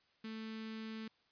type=tone with notch filter; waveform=sawtooth; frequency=220.8 Hz; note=A3; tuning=6 cents sharp; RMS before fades=-45 dBFS; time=0.24-1.08 s; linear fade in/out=5 ms; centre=700 Hz; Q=0.57; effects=white hiss -73 dBFS RMS until 1.31 s + resampled to 11025 Hz